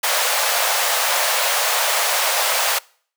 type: high-pass noise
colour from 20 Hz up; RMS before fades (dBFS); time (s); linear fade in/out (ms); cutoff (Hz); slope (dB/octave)
pink; -19; 0.03-2.79; 10; 540; 48
effects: noise-tail reverb RT60 0.5 s tail -24 dB re dry